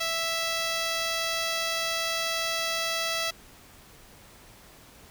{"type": "tone with notch filter", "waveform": "5% pulse", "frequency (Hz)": 659.3, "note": "E5", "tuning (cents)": 0, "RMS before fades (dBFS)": -29, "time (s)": [0, 3.31], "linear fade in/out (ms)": 10, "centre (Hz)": 7900, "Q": 1.5, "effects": ["pink hiss -52 dBFS RMS until 5.1 s"]}